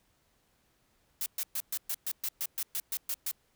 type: noise bursts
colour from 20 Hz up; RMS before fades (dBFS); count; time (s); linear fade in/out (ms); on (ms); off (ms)
blue; -33; 13; 1.21-3.313; 2; 51; 120
effects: pink hiss -71 dBFS RMS until 3.55 s